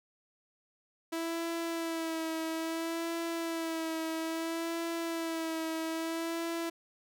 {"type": "tone with vibrato", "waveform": "sawtooth", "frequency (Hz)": 328.3, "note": "E4", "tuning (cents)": -7, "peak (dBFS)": -29, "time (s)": [1.12, 6.7], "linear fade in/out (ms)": 10, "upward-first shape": "sine", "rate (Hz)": 0.6, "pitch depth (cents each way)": 31, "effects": []}